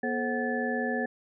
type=tone cluster; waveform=sine; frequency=240.8 / 435 / 530 / 743 / 1736 Hz; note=B3 / A4 / C5 / F#5 / A6; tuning=-44 / -20 / +22 / +7 / -24 cents; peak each=-31 / -34 / -35 / -35 / -33 dBFS; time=0.03-1.06 s; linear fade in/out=5 ms; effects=none